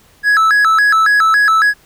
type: tone with vibrato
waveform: triangle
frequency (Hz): 1480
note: F#6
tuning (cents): 0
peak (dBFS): -6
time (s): 0.23-1.74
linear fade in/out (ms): 50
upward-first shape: square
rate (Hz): 3.6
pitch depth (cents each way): 210
effects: pink hiss -49 dBFS RMS until 1.85 s